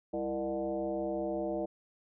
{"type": "tone with frequency modulation", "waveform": "sine", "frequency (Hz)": 466.2, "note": "A#4", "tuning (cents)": 0, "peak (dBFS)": -31, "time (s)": [0.13, 1.66], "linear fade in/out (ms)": 10, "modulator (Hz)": 134, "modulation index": 1.7, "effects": []}